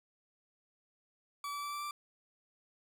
40% pulse tone with pitch steps, 1148 / 1154.7 / 1161.3 / 1168.1 / 1174.8 Hz, D6 / D6 / D6 / D6 / D6, -40 / -30 / -20 / -10 / 0 cents, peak -37 dBFS, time 1.44-1.91 s, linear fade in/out 2 ms, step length 94 ms, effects none

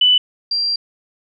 sine tone pair in turn, 2985 / 4738 Hz, F#7 / D8, +15 / +14 cents, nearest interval minor sixth, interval 799 cents, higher second, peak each -9 / -16 dBFS, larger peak first, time 0.01-0.18 / 0.51-0.76 s, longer second, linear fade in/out 5 ms, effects none

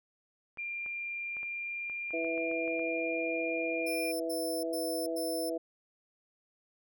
clicks, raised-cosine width 0.5 ms, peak -36 dBFS, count 11, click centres 0.573 / 0.862 / 1.368 / 1.431 / 1.898 / 2.107 / 2.246 / 2.378 / 2.514 / 2.678 / 2.794 s
sine tone with pitch glide, 2389 to 2408 Hz, D7 to D7, +29 to +43 cents, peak -35 dBFS, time 0.58-4.12 s, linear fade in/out 10 ms, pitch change +14 cents, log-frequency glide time 1.37-3.46 s
harmonic tone, 164.5 Hz, E3, 3 cents flat, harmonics 2 / 3 / 4, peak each -36 / -36 / -36 dBFS, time 2.13-5.58 s, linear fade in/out 10 ms
5% pulse tone bursts, 5300 Hz, E8, 9 cents sharp, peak -33 dBFS, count 4, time 3.86-5.499 s, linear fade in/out 10 ms, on 340 ms, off 93 ms
effects none

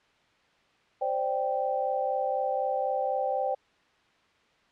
sine chord, C suspended second, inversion none, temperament equal, 523.3 / 587.3 / 784 Hz, C5 / D5 / G5, 0 / 0 / 0 cents, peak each -30 / -32 / -29 dBFS, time 1.01-3.55 s, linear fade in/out 10 ms, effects white hiss -64 dBFS RMS until 4.71 s + low-pass 3000 Hz 12 dB/octave

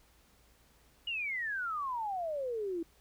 sine exponential sweep, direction down, 2913 to 323.5 Hz, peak -33 dBFS, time 1.07-2.83 s, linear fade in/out 5 ms, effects added 57 Hz sine -67 dBFS peak until 3 s + pink hiss -66 dBFS RMS until 3 s

